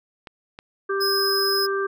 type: clicks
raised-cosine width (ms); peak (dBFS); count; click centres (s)
0.3; -22; 2; 0.272 / 0.589
type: harmonic tone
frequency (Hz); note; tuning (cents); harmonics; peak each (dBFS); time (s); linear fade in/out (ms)
392.8; G4; +4; 1 / 3 / 4; -23 / -28 / -29; 0.89-1.87; 10
type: tone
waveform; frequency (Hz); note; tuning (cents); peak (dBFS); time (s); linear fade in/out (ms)
45% pulse; 5090; D#8; +39; -22; 1-1.67; 20
effects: none